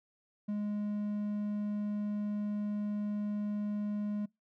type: tone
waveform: triangle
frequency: 207.7 Hz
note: G#3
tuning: in tune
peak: -30 dBFS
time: 0.48-4.26 s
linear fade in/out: 10 ms
effects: noise-tail reverb RT60 0.2 s tail -25 dB re dry